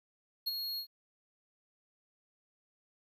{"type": "tone with ADSR envelope", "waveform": "square", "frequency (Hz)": 4300, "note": "C8", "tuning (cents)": 47, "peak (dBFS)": -30, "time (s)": [0.46, 0.87], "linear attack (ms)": 17, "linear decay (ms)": 24, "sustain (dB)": -6, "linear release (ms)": 86, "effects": ["12-bit"]}